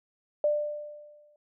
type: tone with exponential decay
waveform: sine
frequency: 594 Hz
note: D5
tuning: 20 cents sharp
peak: -20 dBFS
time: 0.44-1.36 s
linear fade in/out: 2 ms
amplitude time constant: 200 ms
effects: none